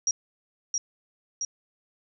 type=tone with echo; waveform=sine; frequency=5690 Hz; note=F8; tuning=31 cents sharp; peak=-21 dBFS; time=0.07-0.11 s; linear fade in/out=2 ms; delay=670 ms; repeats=2; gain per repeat=-3 dB; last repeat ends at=1.45 s; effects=none

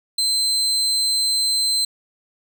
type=tone; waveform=35% pulse; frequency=4100 Hz; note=C8; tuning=36 cents flat; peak=-16 dBFS; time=0.18-1.85 s; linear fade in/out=5 ms; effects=none

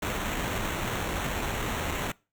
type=noise with sample-and-hold; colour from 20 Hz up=pink; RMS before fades=-31 dBFS; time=0.02-2.12 s; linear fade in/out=5 ms; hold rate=4900 Hz; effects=noise-tail reverb RT60 0.3 s tail -23 dB re dry

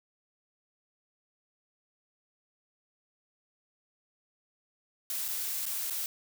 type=noise with dropouts; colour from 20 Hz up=blue; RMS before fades=-34 dBFS; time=5.1-6.06 s; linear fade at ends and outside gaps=1 ms; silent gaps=5.281-5.285 / 5.656-5.663 / 5.9-5.906 s; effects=none

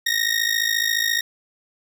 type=ring-modulated tone; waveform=20% pulse; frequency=1864.7 Hz; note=A#6; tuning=in tune; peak=-11 dBFS; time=0.06-1.21 s; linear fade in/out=5 ms; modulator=27.2 Hz; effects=none

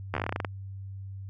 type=slowing click train; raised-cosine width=0.5 ms; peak=-14 dBFS; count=13; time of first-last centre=0.14-0.448 s; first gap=12 ms; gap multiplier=1.13; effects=added 97 Hz sine -37 dBFS peak until 1.29 s

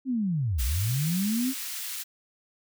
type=linear two-way sweep; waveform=sine; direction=down then up; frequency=272.3 to 55 to 272.3 Hz; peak=-24 dBFS; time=0.05-1.54 s; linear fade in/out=50 ms; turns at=0.63 s
type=high-pass noise; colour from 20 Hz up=white; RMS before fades=-35 dBFS; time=0.58-2.04 s; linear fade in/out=20 ms; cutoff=1700 Hz; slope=12 dB/octave
effects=none

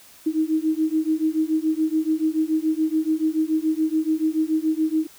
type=beating tone pair; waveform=sine; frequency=311.7 / 318.7 Hz; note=D#4 / D#4; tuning=+3 / +42 cents; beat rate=7 Hz; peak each=-22 dBFS; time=0.26-5.07 s; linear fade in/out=10 ms; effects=white hiss -49 dBFS RMS until 5.18 s

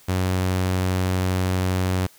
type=tone; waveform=sawtooth; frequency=92.5 Hz; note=F#2; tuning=in tune; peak=-16 dBFS; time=0.08-2.07 s; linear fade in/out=10 ms; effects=white hiss -52 dBFS RMS until 2.18 s

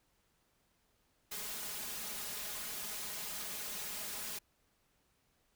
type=noise with comb filter; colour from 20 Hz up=white; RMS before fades=-42 dBFS; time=1.31-4.39 s; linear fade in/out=10 ms; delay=4.8 ms; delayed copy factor=+0.8; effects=pink hiss -75 dBFS RMS until 5.55 s

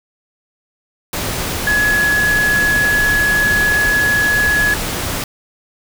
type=tone in noise; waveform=sine; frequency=1688 Hz; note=G#6; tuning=28 cents sharp; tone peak=-12 dBFS; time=1.67-4.74 s; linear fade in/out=2 ms; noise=pink; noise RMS=-21 dBFS; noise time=1.13-5.24 s; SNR=+6 dB; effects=none

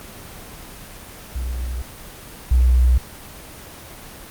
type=tone pair in turn; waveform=sine; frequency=61.74 / 62.13 Hz; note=B1 / B1; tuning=0 / +11 cents; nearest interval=unison; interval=11 cents; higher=second; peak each=-22 / -11 dBFS; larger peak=second; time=1.35-1.82 / 2.51-2.98 s; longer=neither; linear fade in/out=5 ms; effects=pink hiss -38 dBFS RMS until 4.3 s + Opus 24 kbps

